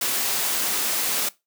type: noise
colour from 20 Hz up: white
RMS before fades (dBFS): -24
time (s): 0.01-1.29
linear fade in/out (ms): 5
effects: noise-tail reverb RT60 0.2 s tail -19 dB re dry + high-pass 200 Hz 12 dB/octave